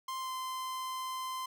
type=tone with pitch glide; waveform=45% pulse; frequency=1048 to 1035.4 Hz; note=C6 to C6; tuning=+2 to -18 cents; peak=-36 dBFS; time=0.08-1.46 s; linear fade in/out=5 ms; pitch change=-20 cents; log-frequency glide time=0.19-0.3 s; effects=none